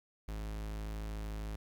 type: tone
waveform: 45% pulse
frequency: 53 Hz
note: G#1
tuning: 36 cents sharp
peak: -38 dBFS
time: 0.28-1.56 s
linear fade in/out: 5 ms
effects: 11-bit